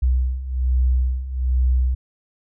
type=beating tone pair; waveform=sine; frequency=62.5 / 63.7 Hz; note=B1 / C2; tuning=+21 / -46 cents; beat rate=1.2 Hz; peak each=-22 / -18 dBFS; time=0.02-1.95 s; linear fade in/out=10 ms; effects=none